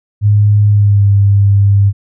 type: tone with pitch glide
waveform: sine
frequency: 103.83 to 100.18 Hz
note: G#2 to G2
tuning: 0 to +38 cents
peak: -5 dBFS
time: 0.21-1.93 s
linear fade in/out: 50 ms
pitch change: -62 cents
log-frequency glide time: 0.68-1.09 s
effects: none